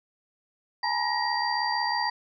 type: tone cluster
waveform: sine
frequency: 835 / 901 / 977 / 1887 / 4713 Hz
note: G#5 / A5 / B5 / A#6 / D8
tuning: +9 / +41 / -19 / +21 / +5 cents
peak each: -31 dBFS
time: 0.83-2.1 s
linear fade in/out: 5 ms
effects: none